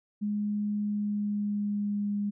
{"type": "tone with pitch glide", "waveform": "sine", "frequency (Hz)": [207.7, 204.5], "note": ["G#3", "G#3"], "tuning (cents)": [0, -26], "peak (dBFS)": -27, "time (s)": [0.21, 2.31], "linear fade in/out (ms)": 20, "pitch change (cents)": -26, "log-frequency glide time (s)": [0.8, 2.16], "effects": []}